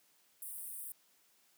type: high-pass noise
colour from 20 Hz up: pink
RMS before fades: -45 dBFS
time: 0.42-0.92 s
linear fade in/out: 2 ms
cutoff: 8600 Hz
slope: 96 dB/octave
effects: white hiss -70 dBFS RMS until 1.57 s + high-pass 150 Hz 12 dB/octave